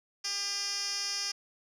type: tone with band-pass filter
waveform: 10% pulse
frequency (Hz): 400.9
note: G4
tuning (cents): +39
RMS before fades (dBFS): -34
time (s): 0.24-1.32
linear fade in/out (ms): 10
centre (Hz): 5000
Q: 5.4
effects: none